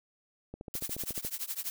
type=click train; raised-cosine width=2 ms; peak=-28 dBFS; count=11; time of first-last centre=0.54-1.249 s; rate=14.1 Hz
type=noise with tremolo; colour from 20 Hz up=blue; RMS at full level=-33 dBFS; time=0.74-1.7 s; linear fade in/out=0 ms; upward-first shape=triangle; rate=12 Hz; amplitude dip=100%
effects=none